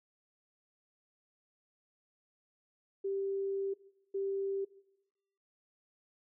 sine tone bursts at uneven times, 392 Hz, G4, in tune, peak -32 dBFS, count 2, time 3.04-3.74 / 4.14-4.65 s, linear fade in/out 10 ms, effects noise-tail reverb RT60 0.9 s tail -19 dB re dry

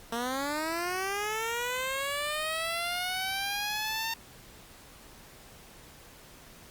10% pulse linear sweep, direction up, 227.5 to 912 Hz, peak -22 dBFS, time 0.12-4.14 s, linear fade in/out 5 ms, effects pink hiss -52 dBFS RMS until 6.7 s + Opus 48 kbps

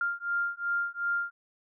sine beating tone pair, 1396.9 / 1399.6 Hz, F6 / F6, 0 / +3 cents, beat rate 2.7 Hz, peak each -31 dBFS, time 0.01-1.31 s, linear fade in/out 2 ms, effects none

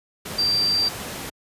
sine tone in noise, 4699 Hz, D8, in tune, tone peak -18 dBFS, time 0.38-0.89 s, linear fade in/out 10 ms, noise pink, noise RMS -32 dBFS, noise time 0.25-1.3 s, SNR +11 dB, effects high-pass 80 Hz 12 dB/octave + resampled to 32000 Hz

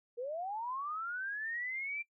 sine linear sweep, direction up, 458.4 to 2374 Hz, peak -36 dBFS, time 0.17-2.03 s, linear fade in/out 20 ms, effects noise-tail reverb RT60 0.1 s tail -22 dB re dry

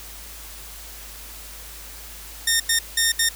10% pulse tone bursts at uneven times, 1831 Hz, A#6, 32 cents flat, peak -8 dBFS, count 4, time 2.47-2.6 / 2.69-2.79 / 2.97-3.12 / 3.19-3.29 s, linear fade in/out 5 ms, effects added 52 Hz sine -42 dBFS peak until 3.35 s + white hiss -40 dBFS RMS until 3.35 s

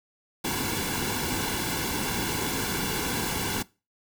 pink noise with comb filter, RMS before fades -29 dBFS, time 0.44-3.63 s, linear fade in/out 10 ms, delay 1.6 ms, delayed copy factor -0.7, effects noise-tail reverb RT60 0.3 s tail -22 dB re dry

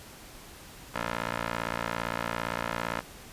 15% pulse tone with band-pass filter, 57.6 Hz, A#1, 20 cents flat, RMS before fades -33 dBFS, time 0.94-3.01 s, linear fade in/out 10 ms, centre 1400 Hz, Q 0.99, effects pink hiss -48 dBFS RMS until 3.32 s + resampled to 32000 Hz

